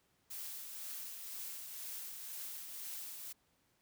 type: noise with tremolo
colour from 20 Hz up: blue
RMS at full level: -44 dBFS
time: 0.3-3.33 s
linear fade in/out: 10 ms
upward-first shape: triangle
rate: 2 Hz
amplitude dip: 40%
effects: pink hiss -75 dBFS RMS until 3.81 s + high-pass 60 Hz 12 dB/octave